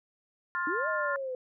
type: harmonic tone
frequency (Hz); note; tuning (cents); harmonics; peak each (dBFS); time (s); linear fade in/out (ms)
351.9; F4; +13; 3 / 4 / 5; -33 / -32 / -35; 0.55-1.16; 0
type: linear two-way sweep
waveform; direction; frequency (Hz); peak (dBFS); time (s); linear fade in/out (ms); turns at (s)
sine; up then down; 288 to 636 to 501; -32; 0.67-1.35; 2; 0.88
effects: none